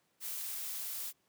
blue noise, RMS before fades -40 dBFS, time 0.2-1.13 s, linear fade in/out 50 ms, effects pink hiss -75 dBFS RMS until 1.28 s + high-pass 150 Hz 12 dB/octave

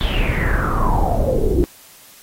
brown noise with low-pass filter sweep, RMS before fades -17 dBFS, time 0.01-1.64 s, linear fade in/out 0 ms, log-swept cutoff 3500 to 330 Hz, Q 9.5, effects white hiss -45 dBFS RMS until 2.22 s + AAC 48 kbps

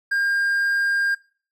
triangle tone, 1607 Hz, G6, 43 cents sharp, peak -17 dBFS, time 0.11-1.15 s, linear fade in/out 10 ms, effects noise-tail reverb RT60 0.4 s tail -20 dB re dry

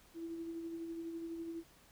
sine tone with tremolo, 331.8 Hz, E4, 11 cents sharp, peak -39 dBFS, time 0.14-1.64 s, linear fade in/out 50 ms, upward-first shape sine, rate 12 Hz, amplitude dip 35%, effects pink hiss -64 dBFS RMS until 1.91 s

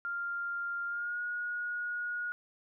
sine tone with pitch glide, 1396 to 1445.2 Hz, F6 to F#6, -1 to -41 cents, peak -33 dBFS, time 0.05-2.32 s, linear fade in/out 0 ms, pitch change +60 cents, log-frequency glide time 0.87-1.2 s, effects none

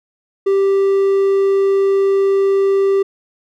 triangle tone, 392 Hz, G4, in tune, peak -9 dBFS, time 0.46-3.03 s, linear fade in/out 10 ms, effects none

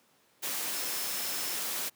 sine tone in noise, 5274 Hz, E8, in tune, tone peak -42 dBFS, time 0.73-1.57 s, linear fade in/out 20 ms, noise white, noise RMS -34 dBFS, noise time 0.42-1.9 s, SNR -11 dB, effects pink hiss -66 dBFS RMS until 1.95 s + high-pass 200 Hz 12 dB/octave

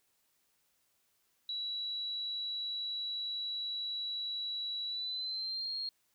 sine tone with pitch glide, 3917 to 4247 Hz, B7 to C8, -15 to +25 cents, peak -35 dBFS, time 1.49-5.89 s, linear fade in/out 2 ms, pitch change +140 cents, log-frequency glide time 4.86-5.75 s, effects white hiss -75 dBFS RMS until 6.14 s

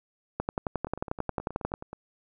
two click trains, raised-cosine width 1 ms, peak -24 / -14 dBFS, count 11 / 16, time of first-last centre 0.87-1.93 / 0.4-1.739 s, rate 9.43 / 11.2 Hz, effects none

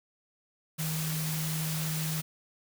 sine tone in noise, 157.6 Hz, D#3, 23 cents sharp, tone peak -31 dBFS, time 0.78-2.22 s, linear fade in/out 20 ms, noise white, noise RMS -36 dBFS, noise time 0.78-2.22 s, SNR +2 dB, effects none

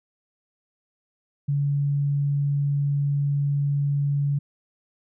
sine tone, 142.4 Hz, C#3, 47 cents sharp, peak -20 dBFS, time 1.48-4.39 s, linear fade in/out 10 ms, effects none

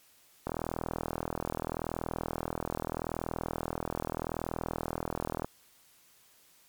click train, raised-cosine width 1 ms, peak -18 dBFS, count 204, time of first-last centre 0.47-5.445 s, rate 40.8 Hz, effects white hiss -62 dBFS RMS until 6.68 s + MP3 96 kbps

